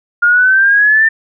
sine exponential sweep, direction up, 1410 to 1804 Hz, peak -6 dBFS, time 0.22-1.09 s, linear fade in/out 10 ms, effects none

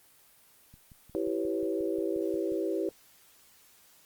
click train, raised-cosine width 5 ms, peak -40 dBFS, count 11, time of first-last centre 0.74-2.519 s, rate 5.62 Hz
sine chord, C# half-diminished seventh, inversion first, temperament equal with one note detuned, 329.6 / 389.1 / 493.9 / 554.4 Hz, E4 / G4 / B4 / C#5, 0 / -13 / 0 / 0 cents, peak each -32 / -32 / -36 / -37 dBFS, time 1.15-2.89 s, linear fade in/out 0 ms
effects white hiss -60 dBFS RMS until 4.05 s + Opus 24 kbps

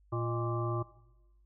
harmonic tone with a mistuned harmonic, 116.54 Hz, A#2, in tune, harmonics 1 / 3 / 5 / 7 / 9 / 10, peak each -33 / -36 / -42 / -46 / -43 / -40 dBFS, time 0.12-0.83 s, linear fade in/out 10 ms, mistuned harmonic 5, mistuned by +90 cents, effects noise-tail reverb RT60 1.0 s tail -18 dB re dry + added 50 Hz sine -61 dBFS peak until 1.45 s

